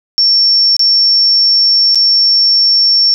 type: tone with dropouts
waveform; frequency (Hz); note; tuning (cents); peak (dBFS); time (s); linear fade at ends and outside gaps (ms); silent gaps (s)
sine; 5450; F8; -43; -6; 0.18-3.14; 0; 0.766-0.794 / 1.947-1.956
effects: none